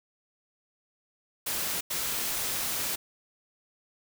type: noise bursts at uneven times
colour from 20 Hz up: white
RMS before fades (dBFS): -31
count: 2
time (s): 1.46-1.81 / 1.9-2.96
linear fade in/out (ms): 10
effects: none